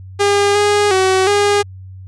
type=tone with pitch steps; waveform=sawtooth; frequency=404.7 / 412.4 / 377.5 / 408.6 Hz; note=G#4 / G#4 / F#4 / G#4; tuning=-45 / -12 / +35 / -28 cents; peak=-7 dBFS; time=0.19-1.63 s; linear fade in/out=20 ms; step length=360 ms; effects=added 94 Hz sine -31 dBFS peak until 2.07 s + resampled to 22050 Hz